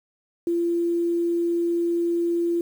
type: tone with quantisation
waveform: sine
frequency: 341.9 Hz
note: F4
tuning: 37 cents flat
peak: -20 dBFS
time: 0.47-2.61 s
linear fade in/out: 2 ms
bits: 8
effects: none